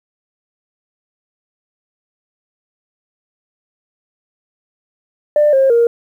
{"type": "tone with pitch steps", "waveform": "sine", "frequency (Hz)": [595, 536, 468.7], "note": ["D5", "C5", "A#4"], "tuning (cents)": [22, 42, 9], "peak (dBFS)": -7, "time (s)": [5.36, 5.87], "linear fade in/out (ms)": 2, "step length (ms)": 170, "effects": ["tanh soft clip ceiling -4 dBFS", "8-bit"]}